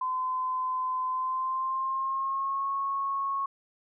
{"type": "tone with pitch glide", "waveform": "sine", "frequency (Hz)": [1025, 1098.6], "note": ["C6", "C#6"], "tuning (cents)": [-36, -16], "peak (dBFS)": -27, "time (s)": [0.01, 3.46], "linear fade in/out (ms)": 5, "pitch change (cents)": 120, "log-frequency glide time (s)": [1.09, 2.7], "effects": []}